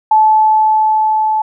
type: tone with level ramp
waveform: sine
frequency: 867 Hz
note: A5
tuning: 26 cents flat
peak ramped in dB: -5 to -11 dBFS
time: 0.11-1.42 s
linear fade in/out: 5 ms
effects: none